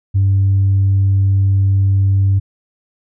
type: tone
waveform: sine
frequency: 97.6 Hz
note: G2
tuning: 7 cents flat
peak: -8 dBFS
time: 0.14-2.4 s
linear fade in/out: 20 ms
effects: tanh soft clip ceiling -7 dBFS

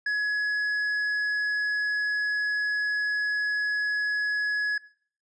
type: tone with hard clipping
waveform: triangle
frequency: 1686 Hz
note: G#6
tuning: 26 cents sharp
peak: -25 dBFS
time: 0.06-4.78 s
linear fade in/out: 5 ms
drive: 7 dB
effects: noise-tail reverb RT60 0.5 s tail -19 dB re dry + resampled to 22050 Hz

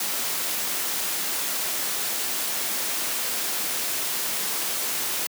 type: noise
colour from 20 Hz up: white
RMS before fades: -27 dBFS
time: 0-5.27 s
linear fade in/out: 5 ms
effects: high-pass 200 Hz 12 dB/octave

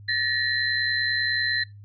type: tone cluster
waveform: sine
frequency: 1763 / 1893 / 4071 Hz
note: A6 / A#6 / C8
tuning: +3 / +26 / -48 cents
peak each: -27 dBFS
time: 0.08-1.64 s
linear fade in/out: 10 ms
effects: noise-tail reverb RT60 0.2 s tail -21 dB re dry + added 102 Hz sine -42 dBFS peak until 1.84 s

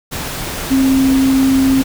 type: tone in noise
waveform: sine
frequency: 266.4 Hz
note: C4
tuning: 31 cents sharp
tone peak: -9 dBFS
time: 0.7-1.83 s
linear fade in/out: 20 ms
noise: pink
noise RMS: -23 dBFS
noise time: 0.11-1.84 s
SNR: +11 dB
effects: none

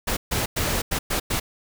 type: noise bursts at uneven times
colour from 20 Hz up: pink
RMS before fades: -24 dBFS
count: 6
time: 0.07-0.17 / 0.31-0.46 / 0.56-0.82 / 0.91-0.99 / 1.1-1.2 / 1.3-1.4 s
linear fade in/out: 10 ms
effects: none

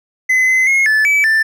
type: tone with pitch steps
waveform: triangle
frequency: 2032 / 2045 / 2159 / 1741 / 2297 / 1773 Hz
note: B6 / C7 / C#7 / A6 / D7 / A6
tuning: +49 / -40 / -46 / -19 / -39 / +13 cents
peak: -8 dBFS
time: 0.29-1.43 s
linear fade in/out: 10 ms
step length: 190 ms
effects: none

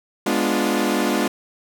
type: chord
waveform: sawtooth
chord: G# diminished seventh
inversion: none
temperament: equal with one note detuned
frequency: 207.7 / 246.9 / 293.7 / 351.5 Hz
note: G#3 / B3 / D4 / F4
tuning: 0 / 0 / 0 / +11 cents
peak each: -20 dBFS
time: 0.26-1.28 s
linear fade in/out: 5 ms
effects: none

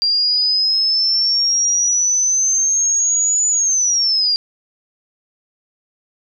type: exponential two-way sweep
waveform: sine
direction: up then down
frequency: 4744 to 6980 to 4744 Hz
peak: -13 dBFS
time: 0.02-4.36 s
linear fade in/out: 0 ms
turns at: 3.48 s
effects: none

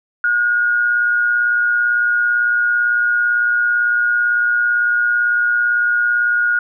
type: tone pair together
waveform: sine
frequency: 1440.1 / 1558 Hz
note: F#6 / G6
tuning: -47 / -11 cents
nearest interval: minor second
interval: 136 cents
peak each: -13 / -24 dBFS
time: 0.24-6.59 s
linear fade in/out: 2 ms
effects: none

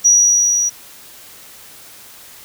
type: tone with level ramp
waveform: sine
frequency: 5800 Hz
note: F#8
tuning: 35 cents flat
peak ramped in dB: -6 to -14 dBFS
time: 0.04-0.7 s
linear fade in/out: 20 ms
effects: white hiss -40 dBFS RMS until 2.44 s

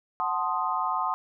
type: chord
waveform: sine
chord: F# diminished seventh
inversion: none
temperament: equal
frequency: 740 / 880 / 1046.5 / 1244.5 Hz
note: F#5 / A5 / C6 / Eb6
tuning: 0 / 0 / 0 / 0 cents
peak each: -32 / -31 / -29 / -30 dBFS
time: 0.2-1.14 s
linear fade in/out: 0 ms
effects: none

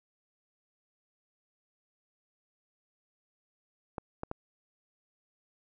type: clicks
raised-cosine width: 1 ms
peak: -21 dBFS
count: 3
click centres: 3.982 / 4.234 / 4.314 s
effects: none

